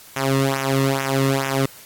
sawtooth tone with flanger, 135.6 Hz, C#3, 38 cents flat, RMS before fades -20 dBFS, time 0.16-1.66 s, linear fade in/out 5 ms, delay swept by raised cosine 0.22 to 1.32 ms, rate 2.3 Hz, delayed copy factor -0.85, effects white hiss -44 dBFS RMS until 1.85 s + AAC 64 kbps

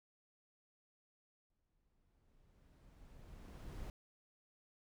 brown noise with exponential growth, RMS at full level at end -45 dBFS, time 1.5-3.9 s, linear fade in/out 1 ms, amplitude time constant 520 ms, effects none

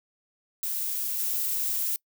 violet noise with level steps, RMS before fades -30 / -28 dBFS, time 0.63-1.96 s, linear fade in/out 0 ms, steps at 1.18 s, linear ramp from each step 20 ms, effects noise-tail reverb RT60 0.1 s tail -26 dB re dry

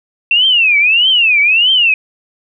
sine tone with vibrato, 2674 Hz, E7, 24 cents sharp, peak -7 dBFS, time 0.31-1.94 s, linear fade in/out 2 ms, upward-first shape triangle, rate 1.6 Hz, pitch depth 300 cents each way, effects none

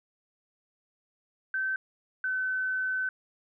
sine tone pair in turn, 1542 / 1519.9 Hz, G6 / F#6, -29 / +46 cents, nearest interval unison, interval 25 cents, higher first, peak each -27 dBFS, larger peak neither, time 1.54-1.76 / 2.24-3.09 s, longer second, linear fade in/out 2 ms, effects none

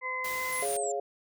harmonic tone, 512 Hz, C5, 38 cents flat, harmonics 1 / 2 / 4, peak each -41 / -35 / -33 dBFS, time 0.01-0.66 s, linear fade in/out 50 ms
white noise, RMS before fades -40 dBFS, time 0.24-0.77 s, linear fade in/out 5 ms
sine linear sweep, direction down, 11175 to 7160 Hz, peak -34 dBFS, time 0.52-0.92 s, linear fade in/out 5 ms
sine chord, Db major, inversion second, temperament equal, 415.3 / 554.4 / 698.5 Hz, Ab4 / Db5 / F5, 0 / 0 / 0 cents, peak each -33 / -35 / -33 dBFS, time 0.62-1 s, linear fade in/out 5 ms
effects none

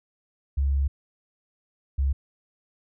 sine tone pair in turn, 69.1 / 68.31 Hz, C#2 / C#2, -5 / -25 cents, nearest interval unison, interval 20 cents, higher first, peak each -20 dBFS, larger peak neither, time 0.57-0.88 / 1.98-2.13 s, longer first, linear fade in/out 10 ms, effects none

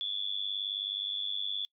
sine tone with amplitude modulation, 3430 Hz, A7, 45 cents flat, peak -28 dBFS, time 0.01-1.65 s, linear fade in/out 0 ms, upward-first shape sine, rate 99.1 Hz, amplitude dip 90%, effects noise-tail reverb RT60 0.1 s tail -24 dB re dry

